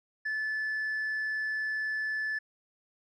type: tone with tanh clipping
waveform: triangle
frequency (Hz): 1738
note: A6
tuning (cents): -22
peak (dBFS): -30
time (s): 0.25-2.39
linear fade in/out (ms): 10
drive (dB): 6
effects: none